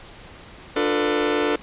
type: chord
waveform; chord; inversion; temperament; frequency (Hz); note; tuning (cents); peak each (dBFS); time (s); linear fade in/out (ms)
sawtooth; B half-diminished seventh; first; just; 296.3 / 355.6 / 444.5 / 493.9; D4 / F4 / A4 / B4; +15 / +31 / +18 / 0; -20 / -23 / -18 / -24; 0.76-1.56; 5
effects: pink hiss -43 dBFS RMS until 1.62 s + resampled to 8000 Hz